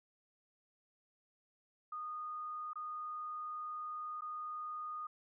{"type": "tone with dropouts", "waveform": "sine", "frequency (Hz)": 1231, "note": "D#6", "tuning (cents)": -19, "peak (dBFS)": -40, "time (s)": [1.92, 5.07], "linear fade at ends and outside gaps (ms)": 5, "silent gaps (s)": [[2.733, 2.756], [4.209, 4.219]], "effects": []}